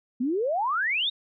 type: exponential sweep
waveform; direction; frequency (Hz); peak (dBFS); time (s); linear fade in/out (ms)
sine; up; 233.1 to 3833; -23; 0.2-1.1; 10
effects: none